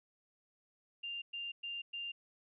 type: tone bursts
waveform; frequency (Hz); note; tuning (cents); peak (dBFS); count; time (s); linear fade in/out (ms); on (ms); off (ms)
sine; 2794; F7; 0; -39; 4; 1.03-2.12; 10; 190; 110
effects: none